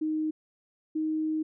sine tone pair in turn, 311.1 / 312.7 Hz, D#4 / D#4, 0 / +9 cents, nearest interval unison, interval 9 cents, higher second, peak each -26 dBFS, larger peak neither, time 0.01-0.31 / 0.95-1.43 s, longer second, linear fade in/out 10 ms, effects none

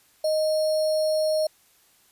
sine tone with sample-and-hold, 622.3 Hz, D#5, in tune, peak -20 dBFS, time 0.24-1.47 s, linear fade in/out 5 ms, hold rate 4900 Hz, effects white hiss -60 dBFS RMS until 2.11 s + resampled to 32000 Hz

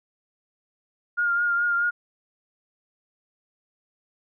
sine tone with vibrato, 1412 Hz, F6, 19 cents sharp, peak -20 dBFS, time 1.17-1.91 s, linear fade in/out 20 ms, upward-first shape triangle, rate 4.7 Hz, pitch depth 32 cents each way, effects none

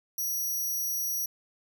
5% pulse tone, 5790 Hz, F#8, 38 cents flat, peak -23 dBFS, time 0.18-1.26 s, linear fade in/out 5 ms, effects none

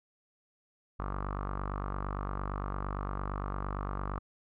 sawtooth tone with low-pass filter, 48.77 Hz, G1, 8 cents flat, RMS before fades -36 dBFS, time 0.99-4.19 s, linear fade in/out 10 ms, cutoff 1200 Hz, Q 6.1, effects none

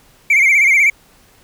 triangle tone with vibrato, 2217 Hz, C#7, in tune, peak -6 dBFS, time 0.3-0.9 s, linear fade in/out 5 ms, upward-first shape sine, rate 16 Hz, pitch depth 100 cents each way, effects tanh soft clip ceiling -2 dBFS + pink hiss -50 dBFS RMS until 1.43 s

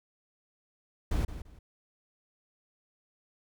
brown noise with echo, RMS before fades -28 dBFS, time 1.11-1.25 s, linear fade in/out 5 ms, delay 170 ms, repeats 2, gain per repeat -12 dB, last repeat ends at 1.59 s, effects none

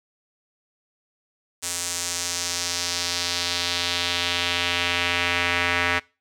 square tone with band-pass filter sweep, 87.3 Hz, F2, in tune, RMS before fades -25 dBFS, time 1.62-6 s, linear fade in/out 20 ms, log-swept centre 7900 to 2000 Hz, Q 1.8, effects noise-tail reverb RT60 0.3 s tail -23 dB re dry

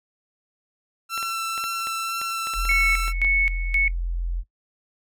sawtooth tone with vibrato, 1344 Hz, E6, 33 cents sharp, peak -22 dBFS, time 1.09-3.13 s, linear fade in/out 50 ms, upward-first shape sine, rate 2 Hz, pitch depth 11 cents each way
clicks, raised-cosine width 0.3 ms, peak -20 dBFS, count 12, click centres 1.177 / 1.228 / 1.578 / 1.64 / 1.871 / 2.215 / 2.471 / 2.537 / 2.653 / 2.714 / 3.08 / 3.247 s
sine tone, 43 Hz, F1, 26 cents flat, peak -23 dBFS, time 2.54-4.44 s, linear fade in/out 50 ms
sine tone with tremolo, 2208 Hz, C#7, 7 cents flat, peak -17 dBFS, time 2.69-3.88 s, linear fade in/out 2 ms, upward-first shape square, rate 1.9 Hz, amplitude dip 80%
effects noise-tail reverb RT60 0.1 s tail -19 dB re dry

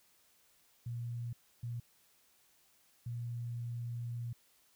sine tone bursts at uneven times, 118.9 Hz, A#2, 35 cents sharp, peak -37 dBFS, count 3, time 0.86-1.33 / 1.63-1.8 / 3.06-4.33 s, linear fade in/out 5 ms, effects white hiss -69 dBFS RMS until 4.75 s

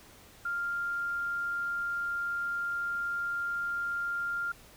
sine tone, 1396.9 Hz, F6, in tune, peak -30 dBFS, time 0.45-4.52 s, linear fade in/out 5 ms, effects pink hiss -55 dBFS RMS until 4.76 s

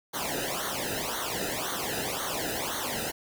pink noise with flanger, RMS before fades -32 dBFS, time 0.13-3.12 s, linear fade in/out 20 ms, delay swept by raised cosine 0.39 to 0.92 ms, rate 1.9 Hz, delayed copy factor -0.95, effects none

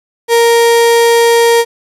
35% pulse tone, 466.2 Hz, A#4, in tune, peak -4 dBFS, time 0.28-1.65 s, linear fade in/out 50 ms, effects resampled to 32000 Hz + 7-bit

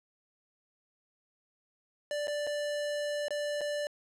square tone with dropouts, 587.3 Hz, D5, in tune, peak -32 dBFS, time 2.11-3.87 s, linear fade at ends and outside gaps 1 ms, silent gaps 2.272-2.28 / 2.468-2.472 / 3.283-3.306 / 3.609-3.614 s, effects low-pass 9000 Hz 12 dB/octave

